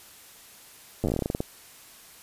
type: slowing click train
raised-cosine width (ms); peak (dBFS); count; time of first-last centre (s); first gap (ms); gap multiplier
2; -13; 15; 1.04-1.405; 9; 1.15
effects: white hiss -50 dBFS RMS until 2.22 s + resampled to 32000 Hz